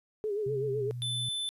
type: tone with vibrato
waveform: sine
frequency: 415.3 Hz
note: G#4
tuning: in tune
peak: -29 dBFS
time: 0.24-0.91 s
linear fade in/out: 0 ms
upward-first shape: sine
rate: 7.9 Hz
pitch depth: 79 cents each way
type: tone with pitch glide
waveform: sine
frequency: 131.8 to 122.27 Hz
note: C3 to B2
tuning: +13 to -17 cents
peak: -35 dBFS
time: 0.46-1.29 s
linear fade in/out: 5 ms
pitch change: -130 cents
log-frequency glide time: 0.65-0.88 s
type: tone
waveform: square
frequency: 3520 Hz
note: A7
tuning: in tune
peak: -32 dBFS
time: 1.02-1.49 s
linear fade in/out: 0 ms
effects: resampled to 32000 Hz + 11-bit